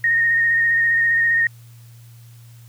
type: tone with vibrato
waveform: sine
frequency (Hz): 1851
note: A#6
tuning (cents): -13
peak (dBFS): -14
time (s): 0.04-1.47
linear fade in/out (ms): 2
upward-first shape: square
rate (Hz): 15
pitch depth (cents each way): 17
effects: added 117 Hz sine -41 dBFS peak until 2.68 s + white hiss -54 dBFS RMS until 2.68 s